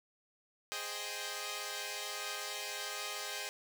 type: chord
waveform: 5% pulse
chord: Ab major seventh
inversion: none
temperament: equal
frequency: 415.3 / 523.3 / 622.3 / 784 Hz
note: Ab4 / C5 / Eb5 / G5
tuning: 0 / 0 / 0 / 0 cents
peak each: -33 dBFS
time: 0.72-3.49 s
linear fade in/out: 0 ms
effects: none